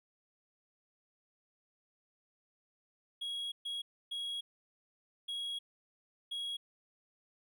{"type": "tone bursts at uneven times", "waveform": "triangle", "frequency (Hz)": 3312, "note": "G#7", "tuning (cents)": -5, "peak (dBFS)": -35, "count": 5, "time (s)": [[3.21, 3.52], [3.65, 3.82], [4.11, 4.41], [5.28, 5.59], [6.31, 6.57]], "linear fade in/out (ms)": 10, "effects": []}